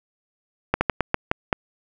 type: slowing click train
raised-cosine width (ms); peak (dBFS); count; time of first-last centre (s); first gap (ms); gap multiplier
0.5; -3; 7; 0.74-1.528; 70; 1.25
effects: none